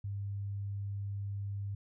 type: tone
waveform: sine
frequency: 100 Hz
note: G2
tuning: 35 cents sharp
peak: -35 dBFS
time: 0.04-1.75 s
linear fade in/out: 5 ms
effects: none